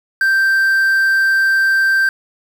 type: tone with quantisation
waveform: triangle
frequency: 1568 Hz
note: G6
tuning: in tune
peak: -9 dBFS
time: 0.21-2.09 s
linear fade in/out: 2 ms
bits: 6
effects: none